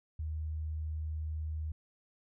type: tone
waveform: sine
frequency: 77.9 Hz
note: D#2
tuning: 3 cents sharp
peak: -34 dBFS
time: 0.19-1.72 s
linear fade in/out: 5 ms
effects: none